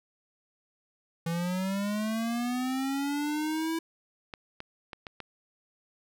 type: linear sweep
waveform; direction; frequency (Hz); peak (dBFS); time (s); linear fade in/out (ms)
square; up; 164.6 to 330; -29; 1.26-3.79; 5
type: clicks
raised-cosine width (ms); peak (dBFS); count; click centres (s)
0.3; -23; 5; 4.338 / 4.604 / 4.932 / 5.068 / 5.203
effects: none